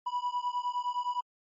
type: beating tone pair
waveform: triangle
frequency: 977 / 986.7 Hz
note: B5 / B5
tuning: -19 / -2 cents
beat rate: 9.7 Hz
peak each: -31 dBFS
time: 0.06-1.21 s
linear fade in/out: 10 ms
effects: MP3 32 kbps